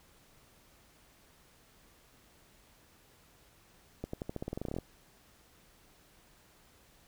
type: accelerating click train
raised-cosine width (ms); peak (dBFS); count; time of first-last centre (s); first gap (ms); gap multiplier
2; -23; 16; 4.04-4.786; 94; 0.9
effects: pink hiss -63 dBFS RMS until 7.07 s